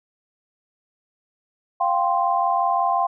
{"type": "chord", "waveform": "sine", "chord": "F suspended second", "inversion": "none", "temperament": "equal", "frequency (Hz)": [698.5, 784, 1046.5], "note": ["F5", "G5", "C6"], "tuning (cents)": [0, 0, 0], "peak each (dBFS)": -22, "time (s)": [1.8, 3.07], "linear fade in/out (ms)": 10, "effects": []}